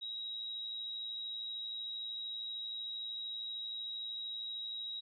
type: tone with amplitude modulation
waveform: sine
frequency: 3829 Hz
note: A#7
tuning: 46 cents sharp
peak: -37 dBFS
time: 0.01-5.01 s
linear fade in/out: 20 ms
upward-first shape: sine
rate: 113 Hz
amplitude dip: 45%
effects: none